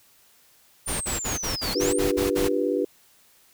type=linear two-way sweep; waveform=sine; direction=down then up; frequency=9310 to 4200 to 9310 Hz; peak=-29 dBFS; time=0.86-1.99 s; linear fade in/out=5 ms; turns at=1.72 s
type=noise bursts; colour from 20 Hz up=pink; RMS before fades=-29 dBFS; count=9; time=0.87-2.49 s; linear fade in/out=20 ms; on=140 ms; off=45 ms
type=chord; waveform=sine; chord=G dominant seventh; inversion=second; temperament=just; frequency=294 / 352.8 / 392 / 490 Hz; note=D4 / F4 / G4 / B4; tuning=+2 / +18 / 0 / -14 cents; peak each=-27 / -29 / -26 / -26 dBFS; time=1.75-2.85 s; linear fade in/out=5 ms
effects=white hiss -58 dBFS RMS until 3.53 s